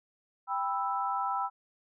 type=chord; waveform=sine; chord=E minor; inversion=first; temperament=just; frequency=791.1 / 988.9 / 1318.5 Hz; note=G5 / B5 / E6; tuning=+16 / +2 / 0 cents; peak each=-33 dBFS; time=0.47-1.5 s; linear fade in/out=50 ms; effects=none